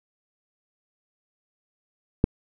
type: click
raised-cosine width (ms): 3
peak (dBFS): -4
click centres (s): 2.241
effects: none